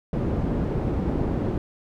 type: low-pass noise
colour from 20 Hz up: white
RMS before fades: -25 dBFS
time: 0.13-1.58 s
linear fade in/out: 2 ms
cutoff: 280 Hz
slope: 12 dB/octave
effects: none